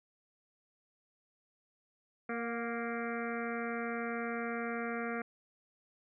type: harmonic tone with a mistuned harmonic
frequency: 233.1 Hz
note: A#3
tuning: in tune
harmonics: 1 / 2 / 3 / 5 / 6 / 7 / 8 / 9 / 10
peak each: -39 / -40 / -43 / -46 / -43 / -47 / -49 / -47 / -50 dBFS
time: 2.29-5.22 s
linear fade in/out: 5 ms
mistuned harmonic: 3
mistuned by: +26 cents
effects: none